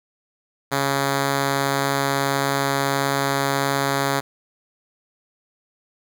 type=tone; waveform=5% pulse; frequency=138.59 Hz; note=C#3; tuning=in tune; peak=-8 dBFS; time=0.71-4.21 s; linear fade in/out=20 ms; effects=none